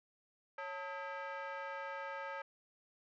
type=tone with frequency modulation; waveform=sine; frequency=170.7 Hz; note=F3; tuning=39 cents flat; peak=-39 dBFS; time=0.58-2.42 s; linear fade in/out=5 ms; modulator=722 Hz; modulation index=2.4; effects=tanh soft clip ceiling -38 dBFS